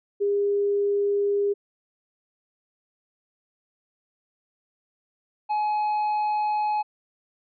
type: tone pair in turn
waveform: sine / triangle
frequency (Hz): 404.8 / 845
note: G#4 / G#5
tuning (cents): -44 / +30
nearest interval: octave + minor second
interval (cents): 1274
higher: second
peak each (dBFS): -20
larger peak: neither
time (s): 0.2-1.54 / 5.49-6.83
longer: neither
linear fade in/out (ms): 20
effects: resampled to 11025 Hz